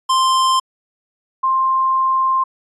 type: tone pair in turn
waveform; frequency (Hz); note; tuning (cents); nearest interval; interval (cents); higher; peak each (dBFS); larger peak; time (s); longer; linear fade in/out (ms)
square / sine; 1046.5 / 1053.2; C6 / C6; 0 / +11; unison; 11; second; -13; neither; 0.09-0.6 / 1.43-2.44; second; 10
effects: resampled to 24000 Hz